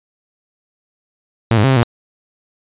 sawtooth tone with pitch steps, 114.4 / 104 / 134.1 / 132.2 / 117.7 Hz, A#2 / G#2 / C3 / C3 / A#2, -32 / +3 / +43 / +18 / +17 cents, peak -6 dBFS, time 1.51-1.83 s, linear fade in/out 0 ms, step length 64 ms, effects resampled to 8000 Hz

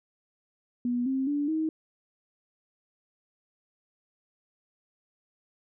sine tone with pitch steps, 243.6 / 265.6 / 289.7 / 315.9 Hz, B3 / C4 / D4 / D#4, -24 / +26 / -24 / +26 cents, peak -25 dBFS, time 0.85-1.69 s, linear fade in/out 2 ms, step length 210 ms, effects none

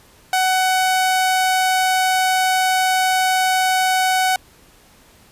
sawtooth tone, 748 Hz, F#5, 19 cents sharp, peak -11 dBFS, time 0.33-4.36 s, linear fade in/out 2 ms, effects pink hiss -50 dBFS RMS until 5.31 s + resampled to 32000 Hz

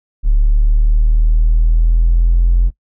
triangle linear sweep, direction up, 35.98 to 43.65 Hz, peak -4 dBFS, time 0.23-2.71 s, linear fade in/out 50 ms, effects noise-tail reverb RT60 0.1 s tail -21 dB re dry + tanh soft clip ceiling -5 dBFS

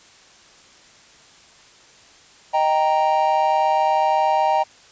triangle chord, Eb major, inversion none, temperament equal, 622.3 / 784 / 932.3 Hz, Eb5 / G5 / Bb5, 0 / 0 / 0 cents, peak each -20 / -17 / -18 dBFS, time 2.53-4.64 s, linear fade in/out 20 ms, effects white hiss -49 dBFS RMS until 4.91 s + resampled to 16000 Hz

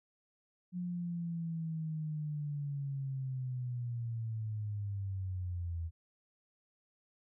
sine linear sweep, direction down, 179.8 to 81.6 Hz, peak -35 dBFS, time 0.72-5.91 s, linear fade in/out 50 ms, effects none

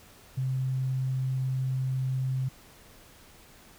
sine tone, 130.81 Hz, C3, in tune, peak -26 dBFS, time 0.37-2.49 s, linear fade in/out 10 ms, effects pink hiss -54 dBFS RMS until 3.78 s

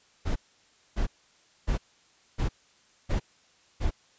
brown noise bursts, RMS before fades -26 dBFS, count 6, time 0.25-3.91 s, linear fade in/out 20 ms, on 110 ms, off 600 ms, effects white hiss -62 dBFS RMS until 4.18 s + resampled to 16000 Hz

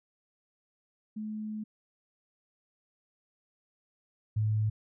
sine tone pair in turn, 214.6 / 107.67 Hz, A3 / A2, -43 / -37 cents, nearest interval octave, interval 1194 cents, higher first, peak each -34 / -25 dBFS, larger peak second, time 1.16-1.64 / 4.36-4.7 s, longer first, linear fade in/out 10 ms, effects none

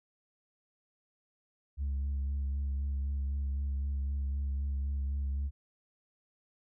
sine tone with vibrato, 69.3 Hz, C#2, in tune, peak -28 dBFS, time 1.77-5.51 s, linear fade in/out 50 ms, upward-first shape sine, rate 3.9 Hz, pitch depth 25 cents each way, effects tanh soft clip ceiling -29 dBFS

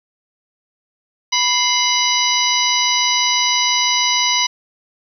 harmonic tone with a mistuned harmonic, 986 Hz, B5, 3 cents flat, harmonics 1 / 2 / 3 / 4 / 5 / 6, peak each -21 / -21 / -21 / -21 / -21 / -21 dBFS, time 1.32-4.47 s, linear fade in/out 10 ms, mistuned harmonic 2, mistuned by +100 cents, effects 8-bit

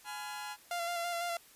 sawtooth chord, F diminished, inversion first, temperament just, 838.1 / 1005.8 / 1396.9 Hz, Ab5 / Cb6 / F6, +16 / +31 / 0 cents, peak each -38 / -43 / -43 dBFS, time 0.04-0.57 s, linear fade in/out 50 ms
sawtooth tone with vibrato, 690 Hz, F5, 21 cents flat, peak -30 dBFS, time 0.71-1.37 s, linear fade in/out 2 ms, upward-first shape square, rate 6 Hz, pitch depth 20 cents each way
effects white hiss -59 dBFS RMS until 1.55 s + resampled to 32000 Hz

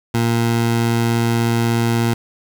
20% pulse tone, 116.54 Hz, A#2, in tune, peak -10 dBFS, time 0.14-2.14 s, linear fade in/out 5 ms, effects 7-bit

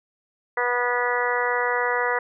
harmonic tone, 244.3 Hz, B3, 19 cents flat, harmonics 2 / 3 / 4 / 5 / 6 / 7 / 8, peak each -26 / -31 / -27 / -30 / -30 / -30 / -27 dBFS, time 0.57-2.19 s, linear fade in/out 5 ms, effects none

